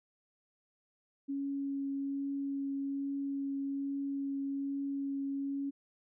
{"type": "tone with vibrato", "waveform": "sine", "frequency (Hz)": 277.2, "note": "C#4", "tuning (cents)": 0, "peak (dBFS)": -33, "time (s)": [1.28, 5.71], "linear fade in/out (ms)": 20, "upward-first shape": "triangle", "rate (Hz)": 1.2, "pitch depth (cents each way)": 9, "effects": []}